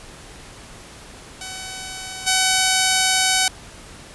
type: tone with level steps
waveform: 5% pulse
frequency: 754 Hz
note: F#5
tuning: 32 cents sharp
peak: -19 / -4 dBFS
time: 1.41-3.48 s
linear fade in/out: 2 ms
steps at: 2.26 s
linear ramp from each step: 20 ms
effects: pink hiss -41 dBFS RMS until 4.14 s + resampled to 24000 Hz